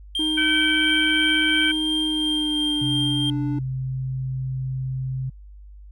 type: tone with tremolo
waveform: triangle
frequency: 3186 Hz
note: G7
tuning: 27 cents sharp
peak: -20 dBFS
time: 0.15-3.3 s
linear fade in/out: 2 ms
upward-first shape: sine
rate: 2.9 Hz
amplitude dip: 25%
type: tone with pitch glide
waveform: triangle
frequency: 311.1 to 293.6 Hz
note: D#4 to D4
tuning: 0 to 0 cents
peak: -22 dBFS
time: 0.19-3.59 s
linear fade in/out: 5 ms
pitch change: -100 cents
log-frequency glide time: 2.03-3.02 s
type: harmonic tone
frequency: 767 Hz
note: G5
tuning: 38 cents flat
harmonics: 2 / 3 / 4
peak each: -22 / -24 / -25 dBFS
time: 0.37-1.72 s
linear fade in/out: 10 ms
type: tone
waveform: sine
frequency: 130.81 Hz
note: C3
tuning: in tune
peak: -24 dBFS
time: 2.81-5.3 s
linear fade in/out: 10 ms
effects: added 50 Hz sine -40 dBFS peak until 5.91 s